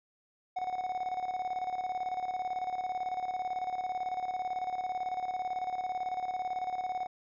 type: tone with tremolo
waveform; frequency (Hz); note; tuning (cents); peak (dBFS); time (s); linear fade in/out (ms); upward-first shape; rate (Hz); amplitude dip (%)
triangle; 738; F#5; -5; -28; 0.56-7.07; 10; square; 18; 60
effects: resampled to 16000 Hz